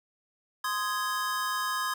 square chord, Ab major, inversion first, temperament just, 1038.3 / 1245.9 / 1661.2 Hz, C6 / Eb6 / Ab6, -14 / +2 / 0 cents, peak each -33 / -34 / -34 dBFS, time 0.64-1.94 s, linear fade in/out 5 ms, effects none

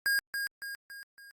square tone with echo, 1624 Hz, G#6, 39 cents flat, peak -26 dBFS, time 0.06-0.19 s, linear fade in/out 0 ms, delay 280 ms, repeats 4, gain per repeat -6 dB, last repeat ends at 1.31 s, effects Opus 48 kbps

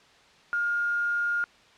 sine tone with quantisation, 1417 Hz, F6, 25 cents sharp, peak -24 dBFS, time 0.53-1.44 s, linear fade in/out 0 ms, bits 7, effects white hiss -56 dBFS RMS until 1.77 s + low-pass 4000 Hz 12 dB/octave

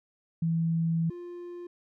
sine / triangle tone pair in turn, 164.81 / 350.4 Hz, E3 / F4, 0 / +6 cents, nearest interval octave + minor second, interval 1306 cents, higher second, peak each -24 / -36 dBFS, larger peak first, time 0.42-1.1 / 1.1-1.67 s, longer first, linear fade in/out 5 ms, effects none

